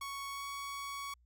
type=tone with pitch glide; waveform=sawtooth; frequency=1111 to 1120 Hz; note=C#6 to C#6; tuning=+4 to +18 cents; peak=-36 dBFS; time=0.01-1.14 s; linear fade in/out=5 ms; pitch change=+14 cents; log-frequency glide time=0.31-0.45 s; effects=added 60 Hz sine -64 dBFS peak until 1.25 s

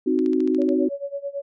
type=chord; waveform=sine; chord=C diminished; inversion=none; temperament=equal; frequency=261.6 / 311.1 / 370 Hz; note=C4 / Eb4 / Gb4; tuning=0 / 0 / 0 cents; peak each=-22 dBFS; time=0.06-0.89 s; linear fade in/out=10 ms
type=click train; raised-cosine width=0.2 ms; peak=-25 dBFS; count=8; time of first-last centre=0.19-0.69 s; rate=14 Hz
type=tone with tremolo; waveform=sine; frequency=562 Hz; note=C#5; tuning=24 cents sharp; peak=-24 dBFS; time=0.58-1.42 s; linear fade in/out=10 ms; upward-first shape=sine; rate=9.1 Hz; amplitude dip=90%
effects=none

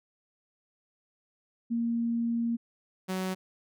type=tone pair in turn; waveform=sine / sawtooth; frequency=233.1 / 186.99 Hz; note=A#3 / F#3; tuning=0 / +19 cents; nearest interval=major third; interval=381 cents; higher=first; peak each=-26 dBFS; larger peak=neither; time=1.7-2.57 / 3.08-3.35 s; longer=first; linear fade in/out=20 ms; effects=none

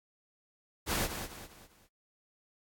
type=noise with echo; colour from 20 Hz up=pink; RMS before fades=-31 dBFS; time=0.86-1.09 s; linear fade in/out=50 ms; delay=200 ms; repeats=4; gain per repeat=-8 dB; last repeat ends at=1.89 s; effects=AAC 64 kbps

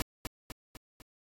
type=noise with echo; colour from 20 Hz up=pink; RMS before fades=-31 dBFS; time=0-0.02 s; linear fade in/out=0 ms; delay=250 ms; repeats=4; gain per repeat=-5 dB; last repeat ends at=1.02 s; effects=AAC 64 kbps

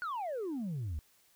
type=exponential sweep; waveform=sine; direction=down; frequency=1496 to 69.3 Hz; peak=-32 dBFS; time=0.02-0.99 s; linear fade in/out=0 ms; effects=tanh soft clip ceiling -33 dBFS + white hiss -67 dBFS RMS until 1.35 s

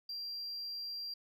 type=tone; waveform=sine; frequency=4742 Hz; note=D8; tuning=16 cents sharp; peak=-37 dBFS; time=0.09-1.14 s; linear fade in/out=5 ms; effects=tanh soft clip ceiling -37 dBFS

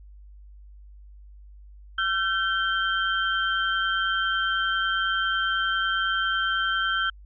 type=tone cluster; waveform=sine; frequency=1355 / 1543 / 3144 Hz; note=E6 / G6 / G7; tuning=+47 / -28 / +4 cents; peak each=-27 / -25 / -29 dBFS; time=1.98-7.1 s; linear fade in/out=5 ms; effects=added 50 Hz sine -44 dBFS peak until 7.25 s

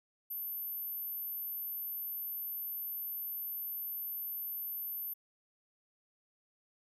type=tone; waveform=sine; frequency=13070 Hz; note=G#9; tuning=29 cents flat; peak=-37 dBFS; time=0.3-5.14 s; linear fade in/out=10 ms; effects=none

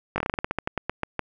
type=slowing click train; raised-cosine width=0.5 ms; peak=-10 dBFS; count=16; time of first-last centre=0.16-1.193 s; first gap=20 ms; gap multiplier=1.16; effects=none

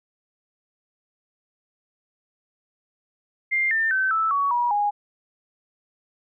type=tone with pitch steps; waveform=sine; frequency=2100 / 1796.7 / 1537.3 / 1315.3 / 1125.4 / 962.9 / 823.8 Hz; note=C7 / A6 / G6 / E6 / C#6 / B5 / G#5; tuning=+6 / +36 / -34 / -4 / +26 / -44 / -14 cents; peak=-19 dBFS; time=3.51-4.91 s; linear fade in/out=20 ms; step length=200 ms; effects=none

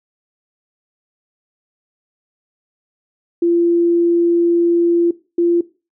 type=tone pair in turn; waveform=sine; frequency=342.3 / 343.7 Hz; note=F4 / F4; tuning=-35 / -28 cents; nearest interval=unison; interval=7 cents; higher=second; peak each=-11 dBFS; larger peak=neither; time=3.42-5.11 / 5.38-5.61 s; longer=first; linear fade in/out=5 ms; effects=noise-tail reverb RT60 0.3 s tail -18 dB re dry

